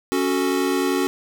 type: chord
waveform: square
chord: F# minor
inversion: second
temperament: equal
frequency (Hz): 277.2 / 370 / 440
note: C#4 / F#4 / A4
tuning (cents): 0 / 0 / 0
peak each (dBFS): -23 / -23 / -28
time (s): 0.12-1.07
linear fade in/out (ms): 0
effects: none